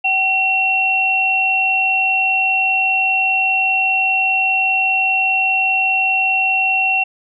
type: tone pair together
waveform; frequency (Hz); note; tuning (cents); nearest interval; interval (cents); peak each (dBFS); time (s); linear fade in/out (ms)
sine; 763 / 2725; G5 / F7; -47 / -43; octave + minor seventh; 2204; -20 / -14; 0.04-7.04; 10
effects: none